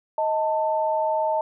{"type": "tone pair together", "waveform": "sine", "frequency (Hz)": [628.6, 889], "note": ["D#5", "A5"], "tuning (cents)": [18, 18], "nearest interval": "tritone", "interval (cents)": 600, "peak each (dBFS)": -23, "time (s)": [0.18, 1.41], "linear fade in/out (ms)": 2, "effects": []}